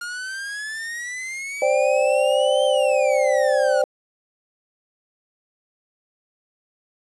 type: exponential two-way sweep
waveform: 45% pulse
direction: up then down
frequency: 1413 to 3143 to 1413 Hz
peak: -28 dBFS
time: 0.01-3.82 s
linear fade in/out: 5 ms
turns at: 2.65 s
type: chord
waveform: sine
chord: C suspended second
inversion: none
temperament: equal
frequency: 523.3 / 587.3 / 784 Hz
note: C5 / D5 / G5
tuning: 0 / 0 / 0 cents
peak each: -19 / -19 / -25 dBFS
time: 1.62-3.84 s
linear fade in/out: 2 ms
effects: resampled to 24000 Hz + 8-bit